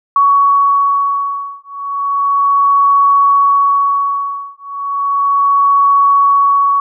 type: beating tone pair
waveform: sine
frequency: 1121 / 1121.34 Hz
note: C#6 / C#6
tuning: +19 / +20 cents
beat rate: 0.34 Hz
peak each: -12 dBFS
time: 0.16-6.8 s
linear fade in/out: 2 ms
effects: none